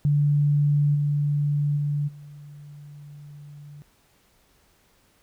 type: tone with level steps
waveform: sine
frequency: 145.7 Hz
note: D3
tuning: 13 cents flat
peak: -17 / -20 / -22 / -40 dBFS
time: 0.05-3.82 s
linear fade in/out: 0 ms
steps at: 0.94 / 1.76 / 2.07 s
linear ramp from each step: 20 ms
effects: pink hiss -62 dBFS RMS until 5.22 s